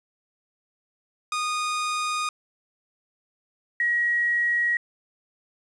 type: tone pair in turn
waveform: sawtooth / sine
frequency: 1232 / 1903.2 Hz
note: D#6 / A#6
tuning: -17 / +35 cents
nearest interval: minor sixth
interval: 752 cents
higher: second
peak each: -21 / -20 dBFS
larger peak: second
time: 1.32-2.29 / 3.8-4.77 s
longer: neither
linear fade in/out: 2 ms
effects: resampled to 22050 Hz + 9-bit